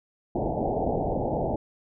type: low-pass noise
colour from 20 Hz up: white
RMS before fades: -27 dBFS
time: 0.35-1.56 s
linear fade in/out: 2 ms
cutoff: 840 Hz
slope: 96 dB/octave
effects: none